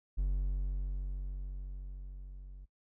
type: tone with level ramp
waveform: triangle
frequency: 46.81 Hz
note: F#1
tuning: 21 cents sharp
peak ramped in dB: -26 to -44 dBFS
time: 0.17-2.66 s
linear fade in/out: 20 ms
effects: noise-tail reverb RT60 0.1 s tail -23 dB re dry